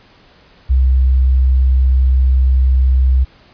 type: tone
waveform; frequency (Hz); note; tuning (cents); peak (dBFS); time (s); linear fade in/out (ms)
sine; 64.7; C2; -19; -8; 0.69-3.25; 20
effects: pink hiss -47 dBFS RMS until 3.53 s + resampled to 11025 Hz